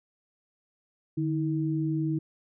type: tone pair together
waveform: sine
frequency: 150.7 / 319.3 Hz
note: D3 / D#4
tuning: +45 / +45 cents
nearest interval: octave + minor second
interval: 1300 cents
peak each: -28 dBFS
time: 1.17-2.19 s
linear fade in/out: 10 ms
effects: none